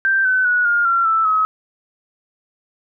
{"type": "tone with pitch steps", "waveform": "sine", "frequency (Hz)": [1568, 1515.5, 1464.7, 1415.6, 1368.2, 1322.3, 1278], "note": ["G6", "F#6", "F#6", "F6", "F6", "E6", "D#6"], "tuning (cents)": [0, 41, -18, 23, -36, 5, 46], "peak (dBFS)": -13, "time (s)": [0.05, 1.45], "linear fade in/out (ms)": 0, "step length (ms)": 200, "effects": []}